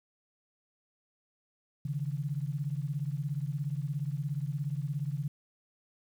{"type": "beating tone pair", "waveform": "sine", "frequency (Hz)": [138, 155], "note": ["C#3", "D#3"], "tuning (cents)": [-7, -6], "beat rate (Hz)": 17, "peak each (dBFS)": [-33, -35], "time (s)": [1.85, 5.28], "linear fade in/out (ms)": 5, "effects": ["10-bit"]}